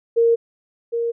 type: tone pair in turn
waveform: sine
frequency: 463.6 / 466.6 Hz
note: A#4 / A#4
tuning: -10 / +2 cents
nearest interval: unison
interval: 12 cents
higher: second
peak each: -12 / -19 dBFS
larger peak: first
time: 0.16-0.36 / 0.92-1.12 s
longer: neither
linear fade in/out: 20 ms
effects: none